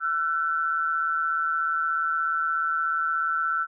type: tone pair together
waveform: sine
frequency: 1343.2 / 1500 Hz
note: E6 / F#6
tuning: +32 / +23 cents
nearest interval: major second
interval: 191 cents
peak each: -24 / -28 dBFS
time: 0-3.67 s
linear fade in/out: 50 ms
effects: none